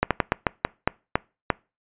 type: slowing click train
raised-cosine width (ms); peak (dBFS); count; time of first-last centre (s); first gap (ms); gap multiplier
0.5; -3; 9; 0.03-1.502; 77; 1.24
effects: noise-tail reverb RT60 0.3 s tail -24 dB re dry + resampled to 8000 Hz